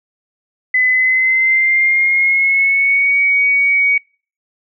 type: tone with pitch glide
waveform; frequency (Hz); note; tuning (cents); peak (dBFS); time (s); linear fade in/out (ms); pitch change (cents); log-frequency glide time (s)
sine; 2015 to 2249; B6 to C#7; +34 to +24; -10; 0.74-3.98; 5; +190; 0.88-3.15
effects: noise-tail reverb RT60 0.4 s tail -25 dB re dry